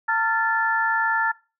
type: tone cluster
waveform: sine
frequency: 900 / 1381 / 1749 Hz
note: A5 / F6 / A6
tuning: +39 / -20 / -11 cents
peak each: -23 dBFS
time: 0.08-1.32 s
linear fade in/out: 10 ms
effects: noise-tail reverb RT60 0.3 s tail -20 dB re dry